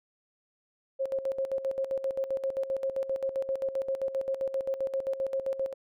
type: tone with tremolo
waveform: sine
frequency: 537 Hz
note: C5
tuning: 45 cents sharp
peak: -26 dBFS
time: 0.99-5.74 s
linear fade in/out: 20 ms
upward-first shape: square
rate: 7.6 Hz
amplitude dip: 70%
effects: none